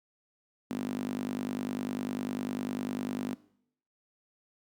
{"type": "tone with high-pass filter", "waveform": "sawtooth", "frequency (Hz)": 50, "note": "G1", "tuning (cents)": 35, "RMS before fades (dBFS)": -35, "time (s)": [0.7, 3.35], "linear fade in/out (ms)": 10, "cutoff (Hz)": 240, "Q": 5.1, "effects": ["noise-tail reverb RT60 0.7 s tail -20 dB re dry"]}